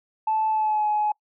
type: tone with pitch glide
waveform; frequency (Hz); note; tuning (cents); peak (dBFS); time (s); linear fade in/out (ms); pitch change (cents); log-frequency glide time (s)
sine; 873 to 844.2; A5 to G#5; -14 to +28; -19; 0.27-1.12; 5; -58; 0.5-0.87
effects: noise-tail reverb RT60 0.1 s tail -26 dB re dry + tanh soft clip ceiling -15 dBFS